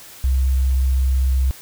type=tone; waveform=sine; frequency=65.41 Hz; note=C2; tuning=in tune; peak=-14 dBFS; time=0.24-1.51 s; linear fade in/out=0 ms; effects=white hiss -41 dBFS RMS until 1.61 s